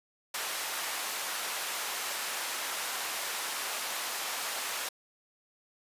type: high-pass noise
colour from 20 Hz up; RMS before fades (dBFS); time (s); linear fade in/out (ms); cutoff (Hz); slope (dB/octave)
pink; -35; 0.34-4.89; 5; 840; 12
effects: resampled to 32000 Hz